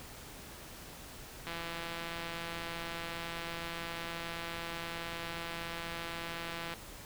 click train, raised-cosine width 0.3 ms, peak -24 dBFS, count 886, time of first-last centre 1.47-6.738 s, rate 168 Hz, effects pink hiss -49 dBFS RMS until 7.05 s

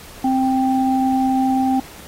sine tone pair together, 262.1 / 785.4 Hz, C4 / G5, +3 / +3 cents, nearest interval octave + perfect fifth, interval 1900 cents, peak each -16 / -19 dBFS, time 0.24-1.8 s, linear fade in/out 5 ms, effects pink hiss -40 dBFS RMS until 2.07 s + AAC 48 kbps

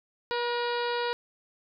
harmonic tone with a mistuned harmonic, 480.5 Hz, B4, 48 cents flat, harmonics 1 / 2 / 3 / 4 / 5 / 6 / 7 / 8 / 9 / 10, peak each -30 / -32 / -36 / -40 / -43 / -42 / -47 / -41 / -44 / -45 dBFS, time 0.31-1.13 s, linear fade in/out 0 ms, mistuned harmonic 4, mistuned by -34 cents, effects none

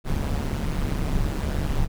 brown noise with amplitude modulation, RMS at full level -21 dBFS, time 0.04-1.88 s, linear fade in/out 50 ms, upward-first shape sine, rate 143 Hz, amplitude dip 75%, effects none

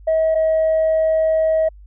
sine tone pair in turn, 640 / 637.5 Hz, D#5 / D#5, +49 / +42 cents, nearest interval unison, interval 7 cents, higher first, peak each -12 dBFS, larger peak neither, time 0.07-0.35 / 0.35-1.69 s, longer second, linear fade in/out 10 ms, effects tanh soft clip ceiling -11 dBFS + added 50 Hz sine -39 dBFS peak until 1.86 s

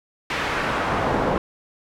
brown noise with band-pass filter sweep, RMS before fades -23 dBFS, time 0.3-1.38 s, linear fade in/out 2 ms, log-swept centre 2200 to 710 Hz, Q 1, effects none

